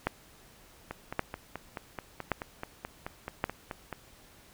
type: two click trains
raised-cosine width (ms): 0.5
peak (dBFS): -21 / -12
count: 15 / 4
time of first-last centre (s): 0.91-3.927 / 0.07-3.441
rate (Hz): 4.64 / 0.89
effects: pink hiss -57 dBFS RMS until 4.53 s